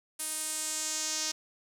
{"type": "tone with band-pass filter sweep", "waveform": "sawtooth", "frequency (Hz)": 311.1, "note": "D#4", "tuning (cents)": 0, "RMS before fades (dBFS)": -34, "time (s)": [0.19, 1.32], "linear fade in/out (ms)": 10, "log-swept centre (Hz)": [10000, 5800], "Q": 2.7, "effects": []}